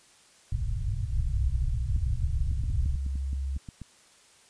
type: low-pass noise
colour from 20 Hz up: pink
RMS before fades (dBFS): -29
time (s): 0.52-2.96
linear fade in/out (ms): 5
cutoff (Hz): 130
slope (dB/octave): 48
type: tone with pitch glide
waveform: sine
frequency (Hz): 61.74 to 67.72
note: B1 to C#2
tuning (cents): 0 to -40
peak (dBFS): -28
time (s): 1.13-3.58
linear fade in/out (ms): 10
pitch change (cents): +160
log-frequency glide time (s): 1.43-2.42
type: clicks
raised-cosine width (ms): 5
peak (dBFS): -27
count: 11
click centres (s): 1.963 / 2.515 / 2.638 / 2.701 / 2.86 / 3.064 / 3.156 / 3.331 / 3.565 / 3.688 / 3.817
effects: white hiss -58 dBFS RMS until 4.49 s + resampled to 22050 Hz